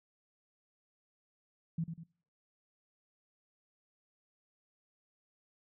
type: tone with echo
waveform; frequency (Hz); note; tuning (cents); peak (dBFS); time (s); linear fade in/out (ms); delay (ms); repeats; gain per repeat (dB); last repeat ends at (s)
sine; 164.81; E3; 0; -31; 1.78-1.84; 5; 98; 2; -7; 2.036
effects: noise-tail reverb RT60 0.6 s tail -25 dB re dry